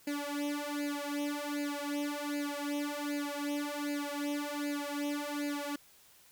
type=tone with flanger; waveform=sawtooth; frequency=290 Hz; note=D4; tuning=22 cents flat; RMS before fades=-36 dBFS; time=0.07-5.76 s; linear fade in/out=5 ms; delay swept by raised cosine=0.43 to 3.13 ms; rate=1.3 Hz; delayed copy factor=+1; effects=white hiss -61 dBFS RMS until 6.31 s